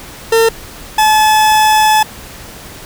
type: tone pair in turn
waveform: 40% pulse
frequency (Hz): 453.6 / 861.5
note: A#4 / A5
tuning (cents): -47 / -37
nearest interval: major seventh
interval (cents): 1110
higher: second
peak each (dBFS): -6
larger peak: neither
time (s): 0.32-0.49 / 0.98-2.03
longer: second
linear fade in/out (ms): 5
effects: pink hiss -32 dBFS RMS until 2.85 s